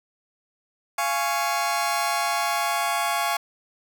sawtooth chord, Db major, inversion first, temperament just, 693 / 831.5 / 1108.7 Hz, F5 / Ab5 / Db6, -14 / +2 / 0 cents, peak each -23 dBFS, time 0.98-3.37 s, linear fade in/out 5 ms, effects none

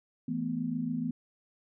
sine chord, E suspended fourth, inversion none, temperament equal, 164.81 / 220 / 246.9 Hz, E3 / A3 / B3, 0 / 0 / 0 cents, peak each -36 / -36 / -32 dBFS, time 0.28-1.11 s, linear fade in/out 5 ms, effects none

